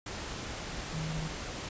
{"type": "tone in noise", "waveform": "sine", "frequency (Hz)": 158, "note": "D#3", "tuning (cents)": 27, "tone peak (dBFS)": -34, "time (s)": [0.93, 1.28], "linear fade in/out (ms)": 5, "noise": "pink", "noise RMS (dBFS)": -39, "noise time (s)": [0.06, 1.69], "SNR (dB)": 2, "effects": ["resampled to 16000 Hz"]}